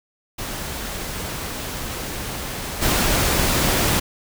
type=noise with level steps; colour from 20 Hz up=pink; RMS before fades=-29 / -19 dBFS; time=0.38-4 s; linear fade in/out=10 ms; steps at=2.81 s; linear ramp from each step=20 ms; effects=none